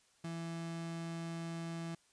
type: tone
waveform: 35% pulse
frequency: 166.5 Hz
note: E3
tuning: 18 cents sharp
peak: -38 dBFS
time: 0.24-1.95 s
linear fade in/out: 5 ms
effects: white hiss -70 dBFS RMS until 2.12 s + resampled to 22050 Hz